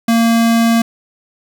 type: tone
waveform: square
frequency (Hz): 229.9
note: A#3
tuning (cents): -24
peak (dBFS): -10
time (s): 0.08-0.82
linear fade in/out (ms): 5
effects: none